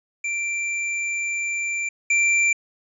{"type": "tone pair in turn", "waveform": "square", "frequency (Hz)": [2355, 2355], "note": ["D7", "D7"], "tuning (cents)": [4, 4], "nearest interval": "unison", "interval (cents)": 0, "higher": "neither", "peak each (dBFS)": [-24, -17], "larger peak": "second", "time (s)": [[0.24, 1.89], [2.1, 2.53]], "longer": "first", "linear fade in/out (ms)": 5, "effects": ["resampled to 22050 Hz"]}